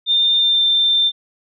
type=tone with pitch glide; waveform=sine; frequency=3609 to 3578 Hz; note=A7 to A7; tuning=+43 to +28 cents; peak=-12 dBFS; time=0.06-1.12 s; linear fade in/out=50 ms; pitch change=-15 cents; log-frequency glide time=0.39-0.63 s; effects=none